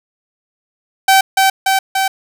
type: tone with echo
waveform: sawtooth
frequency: 771 Hz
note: G5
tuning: 29 cents flat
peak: -3 dBFS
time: 1.08-1.21 s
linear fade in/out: 5 ms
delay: 290 ms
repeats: 3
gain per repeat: -2 dB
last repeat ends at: 2.08 s
effects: none